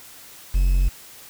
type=tone with quantisation; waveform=triangle; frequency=45.22 Hz; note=F#1; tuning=39 cents flat; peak=-13 dBFS; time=0.54-0.89 s; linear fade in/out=10 ms; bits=7; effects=white hiss -44 dBFS RMS until 1.29 s